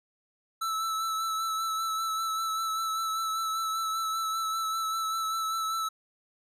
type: tone with vibrato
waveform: square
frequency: 1316 Hz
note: E6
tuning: 3 cents flat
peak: -29 dBFS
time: 0.61-5.89 s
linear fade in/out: 10 ms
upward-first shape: sine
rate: 5.1 Hz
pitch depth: 21 cents each way
effects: resampled to 32000 Hz